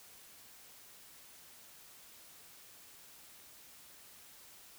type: silence
effects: white hiss -57 dBFS RMS until 4.78 s